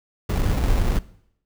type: noise with sample-and-hold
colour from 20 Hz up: brown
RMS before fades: -20 dBFS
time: 0.29-0.99 s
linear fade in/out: 5 ms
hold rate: 1575 Hz
effects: noise-tail reverb RT60 0.7 s tail -19 dB re dry